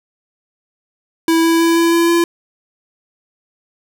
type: tone with pitch steps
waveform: square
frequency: 328.3 / 330.6 / 332.9 / 335.2 / 337.5 / 339.9 Hz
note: E4 / E4 / E4 / E4 / E4 / F4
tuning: -7 / +5 / +17 / +29 / +41 / -47 cents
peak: -11 dBFS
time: 1.28-2.24 s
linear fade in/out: 2 ms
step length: 160 ms
effects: none